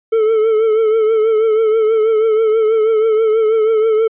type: tone with vibrato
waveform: triangle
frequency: 440 Hz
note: A4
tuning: in tune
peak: -8 dBFS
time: 0.12-4.08 s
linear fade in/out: 10 ms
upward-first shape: triangle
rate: 6.2 Hz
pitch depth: 60 cents each way
effects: resampled to 8000 Hz